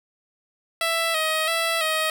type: tone with vibrato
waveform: 10% pulse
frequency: 646 Hz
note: E5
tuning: 35 cents flat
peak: -13 dBFS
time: 0.81-2.1 s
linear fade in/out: 2 ms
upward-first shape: square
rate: 1.5 Hz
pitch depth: 43 cents each way
effects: none